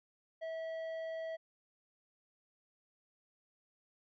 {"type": "tone with tanh clipping", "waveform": "sine", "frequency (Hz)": 649, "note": "E5", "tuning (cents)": -27, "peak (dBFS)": -40, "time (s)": [0.41, 1.37], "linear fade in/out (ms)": 20, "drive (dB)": 9, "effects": []}